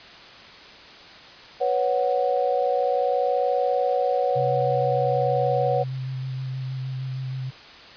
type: chord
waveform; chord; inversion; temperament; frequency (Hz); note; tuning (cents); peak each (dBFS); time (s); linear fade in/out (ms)
sine; B suspended second; none; equal; 493.9 / 554.4 / 740; B4 / C#5 / F#5; 0 / 0 / 0; -24; 1.6-5.84; 20
type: tone with vibrato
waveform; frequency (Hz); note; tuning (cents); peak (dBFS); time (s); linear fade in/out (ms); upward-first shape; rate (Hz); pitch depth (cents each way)
sine; 130.81; C3; 0; -27; 4.35-7.51; 20; square; 6.4; 13
effects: white hiss -44 dBFS RMS until 7.96 s + resampled to 11025 Hz